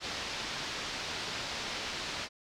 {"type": "low-pass noise", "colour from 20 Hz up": "white", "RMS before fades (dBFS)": -38, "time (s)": [0, 2.29], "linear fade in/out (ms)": 50, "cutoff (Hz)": 5100, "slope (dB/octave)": 24, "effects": []}